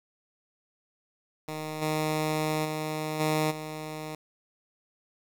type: tone with level steps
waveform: 10% pulse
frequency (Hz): 154.9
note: D#3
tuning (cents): -7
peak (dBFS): -25 / -18 / -22 / -16 / -27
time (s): 1.48-4.15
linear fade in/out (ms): 2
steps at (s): 1.81 / 2.64 / 3.19 / 3.5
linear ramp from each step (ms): 20
effects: 9-bit